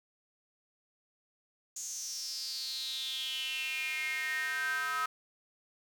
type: tone with high-pass filter sweep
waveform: square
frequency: 142.3 Hz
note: C#3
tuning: 46 cents sharp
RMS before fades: -36 dBFS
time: 1.76-5.06 s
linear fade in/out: 5 ms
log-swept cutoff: 6800 to 1300 Hz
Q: 7.6
effects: none